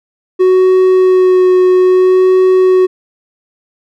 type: tone with vibrato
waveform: triangle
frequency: 370 Hz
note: F#4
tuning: in tune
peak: -3 dBFS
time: 0.39-2.87 s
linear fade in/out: 20 ms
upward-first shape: sine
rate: 0.61 Hz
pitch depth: 13 cents each way
effects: none